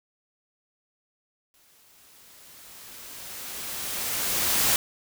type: noise with exponential growth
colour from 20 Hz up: white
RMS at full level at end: -21 dBFS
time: 1.54-4.76 s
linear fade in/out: 1 ms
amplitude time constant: 700 ms
effects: none